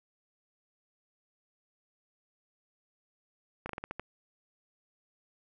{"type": "slowing click train", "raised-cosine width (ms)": 0.5, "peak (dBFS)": -22, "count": 7, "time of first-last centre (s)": [3.66, 3.996], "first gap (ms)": 33, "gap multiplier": 1.21, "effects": []}